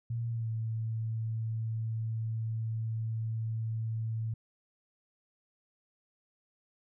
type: tone with pitch glide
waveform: sine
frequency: 116.54 to 111.99 Hz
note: A#2 to A2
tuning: 0 to +31 cents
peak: -31 dBFS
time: 0.1-4.34 s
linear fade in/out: 5 ms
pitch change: -69 cents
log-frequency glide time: 0.29-0.5 s
effects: none